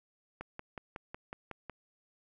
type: click train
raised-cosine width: 0.5 ms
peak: -26 dBFS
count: 8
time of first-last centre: 0.41-1.697 s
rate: 5.44 Hz
effects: none